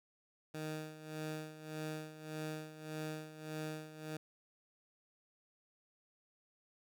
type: tone with tremolo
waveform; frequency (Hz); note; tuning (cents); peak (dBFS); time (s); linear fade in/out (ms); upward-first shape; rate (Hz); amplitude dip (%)
15% pulse; 155.3; D#3; -3; -33; 0.54-4.17; 5; sine; 1.7; 75
effects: none